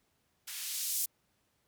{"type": "noise with band-pass filter sweep", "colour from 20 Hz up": "violet", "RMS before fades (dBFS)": -36, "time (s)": [0.47, 1.06], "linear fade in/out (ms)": 10, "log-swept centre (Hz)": [1600, 7900], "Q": 0.72, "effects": ["pink hiss -75 dBFS RMS until 1.67 s", "high-pass 60 Hz 12 dB/octave"]}